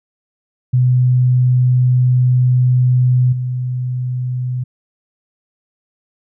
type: tone with level steps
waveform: sine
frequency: 125.8 Hz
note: B2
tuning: 32 cents sharp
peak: -9 / -17 dBFS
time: 0.73-4.64 s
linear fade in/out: 10 ms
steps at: 3.32 s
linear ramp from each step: 10 ms
effects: none